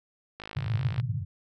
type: click train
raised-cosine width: 0.3 ms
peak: -23 dBFS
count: 33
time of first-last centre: 0.4-0.999 s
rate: 53.4 Hz
type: band-pass noise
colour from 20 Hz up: white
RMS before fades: -29 dBFS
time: 0.56-1.25 s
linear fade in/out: 20 ms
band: 100 to 130 Hz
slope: 48 dB/octave
effects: none